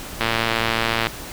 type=click train; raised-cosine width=0.3 ms; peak=-3 dBFS; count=99; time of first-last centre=0.21-1.07 s; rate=114 Hz; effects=pink hiss -34 dBFS RMS until 1.32 s